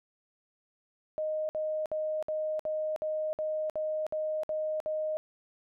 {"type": "tone bursts", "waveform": "sine", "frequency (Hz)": 620, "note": "D#5", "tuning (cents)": -6, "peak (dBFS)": -29, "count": 11, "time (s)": [1.18, 5.17], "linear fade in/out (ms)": 0, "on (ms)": 310, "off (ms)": 58, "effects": []}